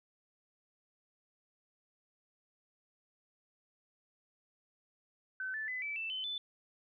sine tone with pitch steps, 1525 / 1751.8 / 2012 / 2311 / 2655 / 3050 / 3504 Hz, G6 / A6 / B6 / D7 / E7 / G7 / A7, -48 / -8 / +32 / -28 / +12 / -48 / -8 cents, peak -36 dBFS, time 5.4-6.38 s, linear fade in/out 2 ms, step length 140 ms, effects none

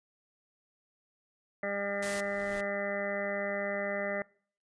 harmonic tone, 200.9 Hz, G3, 43 cents sharp, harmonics 1 / 2 / 3 / 4 / 6 / 7 / 8 / 9 / 10, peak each -41 / -42 / -34 / -46 / -46 / -46 / -50 / -41 / -39 dBFS, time 1.63-4.22 s, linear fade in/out 2 ms
pink noise with exponential growth, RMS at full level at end -45 dBFS, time 1.69-2.61 s, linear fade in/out 5 ms, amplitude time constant 200 ms
white noise, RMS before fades -39 dBFS, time 2.02-2.21 s, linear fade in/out 10 ms
effects noise-tail reverb RT60 0.5 s tail -23 dB re dry + resampled to 22050 Hz

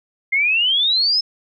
sine exponential sweep, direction up, 2093 to 5274 Hz, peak -14 dBFS, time 0.32-1.21 s, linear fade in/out 10 ms, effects none

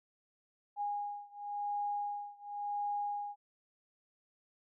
sine beating tone pair, 820 / 820.93 Hz, G#5 / G#5, -22 / -20 cents, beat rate 0.93 Hz, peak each -38 / -39 dBFS, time 0.76-3.36 s, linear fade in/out 50 ms, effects none

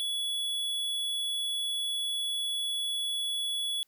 square tone, 3392 Hz, G#7, 36 cents sharp, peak -30 dBFS, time 0-3.83 s, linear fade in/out 0 ms, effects white hiss -72 dBFS RMS until 3.87 s

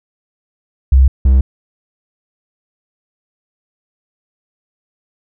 sine / triangle tone pair in turn, 66 / 65.58 Hz, C2 / C2, +16 / +5 cents, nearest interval unison, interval 11 cents, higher first, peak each -4 dBFS, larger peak neither, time 0.92-1.08 / 1.25-1.41 s, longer neither, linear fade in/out 5 ms, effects none

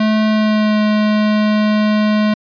square tone with pitch glide, 216.1 to 212.3 Hz, A3 to G#3, -31 to +38 cents, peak -12 dBFS, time 0-2.34 s, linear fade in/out 5 ms, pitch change -31 cents, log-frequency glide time 0.27-0.81 s, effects resampled to 11025 Hz

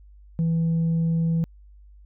sine tone with tanh clipping, 164.81 Hz, E3, in tune, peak -20 dBFS, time 0.39-1.44 s, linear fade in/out 0 ms, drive 1 dB, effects added 50 Hz sine -46 dBFS peak until 2.05 s

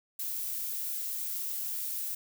violet noise, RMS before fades -35 dBFS, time 0.19-2.15 s, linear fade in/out 5 ms, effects none

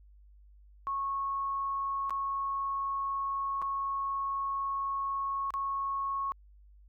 sine tone with dropouts, 1099 Hz, C#6, 15 cents flat, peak -30 dBFS, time 0.87-6.32 s, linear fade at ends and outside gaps 0 ms, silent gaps 2.096-2.106 / 3.617-3.623 / 5.505-5.539 s, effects added 50 Hz sine -54 dBFS peak until 6.88 s

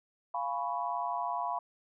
sine chord, C# dominant seventh, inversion first, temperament equal, 698.5 / 830.6 / 987.8 / 1108.7 Hz, E#5 / G#5 / B5 / C#6, 0 / 0 / 0 / 0 cents, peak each -36 / -39 / -34 / -40 dBFS, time 0.34-1.59 s, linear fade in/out 5 ms, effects none

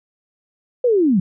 sine linear sweep, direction down, 514 to 168.2 Hz, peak -12 dBFS, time 0.84-1.2 s, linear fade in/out 5 ms, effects none

